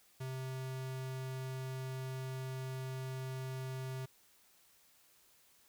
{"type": "tone", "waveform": "square", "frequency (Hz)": 130.81, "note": "C3", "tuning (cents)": 0, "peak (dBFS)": -40, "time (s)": [0.2, 4.06], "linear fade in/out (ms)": 10, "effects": ["white hiss -67 dBFS RMS until 5.68 s"]}